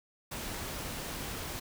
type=noise; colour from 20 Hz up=pink; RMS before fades=-39 dBFS; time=0.31-1.6 s; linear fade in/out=10 ms; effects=none